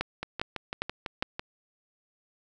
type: two click trains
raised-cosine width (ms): 0.3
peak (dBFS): -12 / -17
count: 4 / 8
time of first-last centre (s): 0.01-1.225 / 0.23-1.395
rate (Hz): 2.47 / 6.01
effects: none